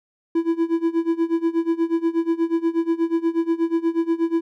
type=tone with tremolo; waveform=triangle; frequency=332 Hz; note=E4; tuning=12 cents sharp; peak=-13 dBFS; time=0.35-4.41 s; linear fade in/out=5 ms; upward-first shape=sine; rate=8.3 Hz; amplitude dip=90%; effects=none